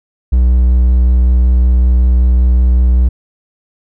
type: tone with vibrato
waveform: triangle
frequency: 61.74 Hz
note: B1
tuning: in tune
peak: -4 dBFS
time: 0.32-3.09 s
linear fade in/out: 10 ms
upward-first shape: sine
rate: 5.3 Hz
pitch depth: 11 cents each way
effects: none